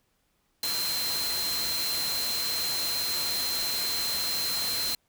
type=tone in noise; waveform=sine; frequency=4127 Hz; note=C8; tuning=25 cents flat; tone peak=-29 dBFS; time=0.63-4.95 s; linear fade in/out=2 ms; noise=white; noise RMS=-32 dBFS; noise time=0.63-4.95 s; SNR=0 dB; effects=pink hiss -72 dBFS RMS until 5.08 s